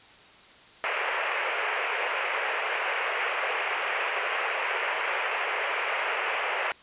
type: band-pass noise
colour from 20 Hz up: white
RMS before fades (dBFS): -29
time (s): 0.84-6.72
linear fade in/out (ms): 0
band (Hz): 420 to 2700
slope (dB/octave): 48
effects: white hiss -52 dBFS RMS until 6.82 s + resampled to 8000 Hz